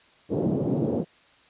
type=band-pass noise; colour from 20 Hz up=pink; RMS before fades=-25 dBFS; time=0.29-1.05 s; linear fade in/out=50 ms; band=130 to 520 Hz; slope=24 dB/octave; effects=white hiss -57 dBFS RMS until 1.49 s + resampled to 8000 Hz